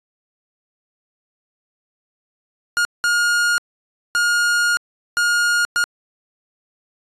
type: tone bursts at uneven times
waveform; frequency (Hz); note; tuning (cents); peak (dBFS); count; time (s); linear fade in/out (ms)
45% pulse; 1425; F6; +34; -15; 5; 2.77-2.85 / 3.04-3.58 / 4.15-4.77 / 5.17-5.65 / 5.76-5.84; 0
effects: resampled to 24000 Hz